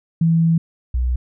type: tone pair in turn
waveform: sine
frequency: 164.81 / 61.86 Hz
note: E3 / B1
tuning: 0 / +3 cents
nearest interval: octave + perfect fourth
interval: 1697 cents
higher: first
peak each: -12 / -16 dBFS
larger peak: first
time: 0.21-0.58 / 0.94-1.16 s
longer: first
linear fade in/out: 5 ms
effects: none